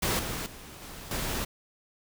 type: noise with level steps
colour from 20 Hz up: pink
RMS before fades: -27 / -34 / -46 / -43 / -32 dBFS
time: 0.02-1.45 s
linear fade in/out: 10 ms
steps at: 0.19 / 0.46 / 0.82 / 1.11 s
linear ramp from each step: 2 ms
effects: none